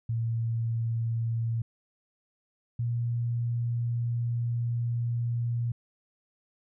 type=tone pair in turn; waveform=sine; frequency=114.9 / 118.47 Hz; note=A#2 / A#2; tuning=-25 / +28 cents; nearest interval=minor second; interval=53 cents; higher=second; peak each=-26 dBFS; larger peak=neither; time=0.09-1.62 / 2.79-5.72 s; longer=second; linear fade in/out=5 ms; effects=none